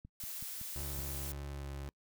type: click train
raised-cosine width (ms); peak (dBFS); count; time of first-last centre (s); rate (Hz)
5; -37; 6; 0.05-0.99; 5.32
type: noise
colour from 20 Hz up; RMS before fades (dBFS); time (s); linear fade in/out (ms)
blue; -43; 0.2-1.32; 2
type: tone with vibrato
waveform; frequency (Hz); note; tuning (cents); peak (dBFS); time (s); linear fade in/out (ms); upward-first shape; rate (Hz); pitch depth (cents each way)
30% pulse; 70; C#2; +18; -38; 0.76-1.89; 0; sine; 1.8; 13
effects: noise-tail reverb RT60 0.1 s tail -26 dB re dry